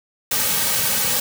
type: noise with comb filter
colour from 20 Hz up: white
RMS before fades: -20 dBFS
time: 0.31-1.2 s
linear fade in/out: 5 ms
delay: 2.9 ms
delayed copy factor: -1
effects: none